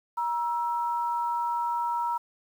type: tone pair together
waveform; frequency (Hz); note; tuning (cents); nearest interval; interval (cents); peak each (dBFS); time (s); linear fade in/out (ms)
sine; 948.7 / 1324; A#5 / E6; +30 / +7; tritone; 577; -26 / -34; 0.17-2.18; 10
effects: 9-bit